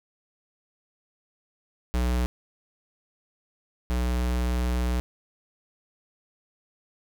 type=tone pair in turn; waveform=square; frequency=61.2 / 61.2 Hz; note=B1 / B1; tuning=-15 / -15 cents; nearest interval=unison; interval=0 cents; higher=neither; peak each=-23 / -24 dBFS; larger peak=first; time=1.94-2.26 / 3.9-5 s; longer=second; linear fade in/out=0 ms; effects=none